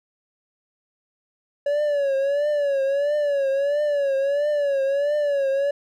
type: tone with vibrato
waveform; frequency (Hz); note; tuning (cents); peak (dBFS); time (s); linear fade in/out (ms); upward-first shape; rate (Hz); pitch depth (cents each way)
triangle; 567; C#5; +39; -17; 1.66-5.71; 5; triangle; 1.5; 99
effects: none